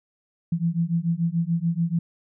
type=beating tone pair; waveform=sine; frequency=164.81 / 171.71 Hz; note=E3 / F3; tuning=0 / -29 cents; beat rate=6.9 Hz; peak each=-24 dBFS; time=0.52-1.99 s; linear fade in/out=5 ms; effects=none